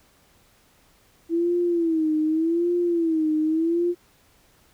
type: tone with vibrato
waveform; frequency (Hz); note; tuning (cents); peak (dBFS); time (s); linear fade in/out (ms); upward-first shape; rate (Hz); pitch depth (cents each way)
sine; 329; E4; -3; -19; 1.29-3.95; 50; sine; 0.85; 110
effects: pink hiss -59 dBFS RMS until 4.73 s

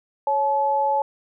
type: tone pair together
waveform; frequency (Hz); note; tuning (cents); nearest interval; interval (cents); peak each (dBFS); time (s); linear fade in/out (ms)
sine; 554.2 / 860; C#5 / A5; -1 / -40; minor sixth; 761; -24 / -19; 0.27-1.02; 2
effects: none

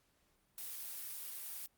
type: noise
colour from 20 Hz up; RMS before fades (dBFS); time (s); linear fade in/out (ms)
blue; -45; 0.58-1.66; 0
effects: pink hiss -75 dBFS RMS until 1.77 s + Opus 48 kbps

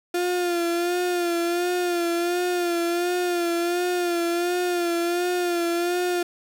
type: tone with vibrato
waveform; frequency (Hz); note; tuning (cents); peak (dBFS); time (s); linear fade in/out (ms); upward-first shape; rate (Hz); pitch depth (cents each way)
35% pulse; 349.2; F4; 0; -20; 0.14-6.23; 5; sine; 1.4; 45
effects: 9-bit

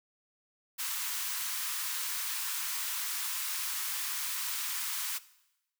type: high-pass noise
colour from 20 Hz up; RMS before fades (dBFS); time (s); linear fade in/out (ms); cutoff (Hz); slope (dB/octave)
white; -35; 0.78-5.19; 20; 930; 48
effects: noise-tail reverb RT60 0.9 s tail -18 dB re dry

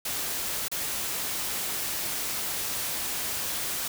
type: noise with dropouts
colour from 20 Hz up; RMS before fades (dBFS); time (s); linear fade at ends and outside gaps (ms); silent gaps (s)
white; -31; 0.05-3.88; 5; 0.683-0.715
effects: none

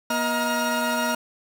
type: tone cluster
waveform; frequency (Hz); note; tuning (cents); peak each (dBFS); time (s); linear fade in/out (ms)
40% pulse; 240.3 / 630 / 942 / 1417; B3 / D#5 / A#5 / F6; -47 / +21 / +18 / +25; -27; 0.1-1.15; 5
effects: none

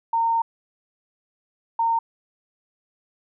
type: tone pair in turn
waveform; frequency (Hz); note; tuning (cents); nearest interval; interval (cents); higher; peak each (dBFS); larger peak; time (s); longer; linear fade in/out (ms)
sine; 917 / 917; A#5 / A#5; -29 / -29; unison; 0; neither; -18; neither; 0.13-0.42 / 1.79-1.99; first; 5
effects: none

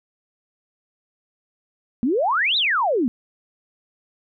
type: exponential two-way sweep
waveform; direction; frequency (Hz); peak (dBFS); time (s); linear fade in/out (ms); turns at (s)
sine; up then down; 221.9 to 4054 to 221.9; -17; 2.03-3.08; 0; 2.57
effects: none

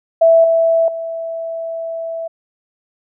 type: tone with level steps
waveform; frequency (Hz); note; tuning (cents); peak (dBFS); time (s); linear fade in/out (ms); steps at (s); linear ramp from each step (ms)
sine; 659.3; E5; 0; -6 / -10 / -21; 0.21-2.28; 10; 0.44 / 0.88; 2
effects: none

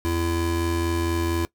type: tone pair together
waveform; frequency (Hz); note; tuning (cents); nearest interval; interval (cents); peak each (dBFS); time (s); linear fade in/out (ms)
square; 84.35 / 337.4; E2 / E4; +40 / +40; 2 octaves; 2400; -26 / -25; 0.05-1.45; 0
effects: noise-tail reverb RT60 0.1 s tail -20 dB re dry

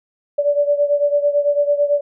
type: beating tone pair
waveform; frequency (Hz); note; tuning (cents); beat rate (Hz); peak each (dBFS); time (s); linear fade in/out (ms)
sine; 577 / 586; D5 / D5; -31 / -4; 9; -15 / -19; 0.38-2.01; 10
effects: none

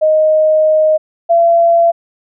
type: tone pair in turn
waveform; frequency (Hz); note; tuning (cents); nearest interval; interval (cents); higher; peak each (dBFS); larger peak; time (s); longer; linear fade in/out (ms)
sine; 622.3 / 677.6; D#5 / E5; 0 / +48; minor second; 148; second; -7 / -6; second; 0.01-0.98 / 1.29-1.92; first; 20
effects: none

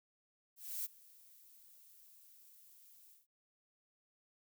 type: noise with ADSR envelope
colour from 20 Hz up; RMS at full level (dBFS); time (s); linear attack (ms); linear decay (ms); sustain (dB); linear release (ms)
violet; -39; 0.56-3.27; 290; 20; -23; 160
effects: none

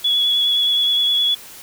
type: tone with vibrato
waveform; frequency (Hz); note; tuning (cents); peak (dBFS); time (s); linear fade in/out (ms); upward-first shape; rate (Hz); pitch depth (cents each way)
sine; 3385; G#7; +32; -14; 0.04-1.35; 10; sine; 9.6; 18
effects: white hiss -39 dBFS RMS until 1.62 s

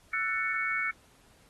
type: chord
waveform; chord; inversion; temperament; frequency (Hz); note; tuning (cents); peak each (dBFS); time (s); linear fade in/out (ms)
sine; F# minor seventh; third; just; 1332 / 1480 / 1776 / 2220; E6 / F#6 / A6 / C#7; +18 / 0 / +16 / +2; -35 / -35 / -36 / -30; 0.13-0.91; 5
effects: pink hiss -62 dBFS RMS until 1.49 s + AAC 32 kbps

